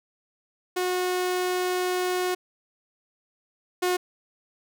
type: tone pair in turn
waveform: sawtooth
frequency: 363.8 / 361.5 Hz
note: F#4 / F#4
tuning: -29 / -40 cents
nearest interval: unison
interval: 11 cents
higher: first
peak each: -20 / -18 dBFS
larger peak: second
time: 0.76-2.35 / 3.82-3.97 s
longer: first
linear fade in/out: 10 ms
effects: none